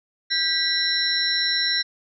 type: tone cluster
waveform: sine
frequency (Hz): 1593 / 1954 / 3859 / 4031 / 5500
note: G6 / B6 / B7 / B7 / F8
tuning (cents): +27 / -19 / -41 / +35 / -27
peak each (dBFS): -29 / -27 / -29 / -23 / -26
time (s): 0.3-1.83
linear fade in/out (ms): 20
effects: none